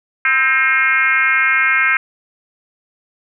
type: tone with frequency modulation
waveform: sine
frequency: 1864.7 Hz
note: A#6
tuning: in tune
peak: -11 dBFS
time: 0.25-1.97 s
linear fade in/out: 2 ms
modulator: 277 Hz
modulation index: 1.9
effects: none